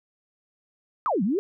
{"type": "exponential two-way sweep", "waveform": "sine", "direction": "down then up", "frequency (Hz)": [1318.5, 174.61, 433.8], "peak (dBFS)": -21, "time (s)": [1.06, 1.39], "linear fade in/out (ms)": 0, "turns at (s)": 1.23, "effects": []}